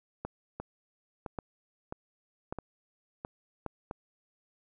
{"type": "two click trains", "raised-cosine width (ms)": 1, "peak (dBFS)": [-23, -21], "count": [6, 4], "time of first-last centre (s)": [[0.6, 3.911], [0.25, 3.663]], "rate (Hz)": [1.51, 0.879], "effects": []}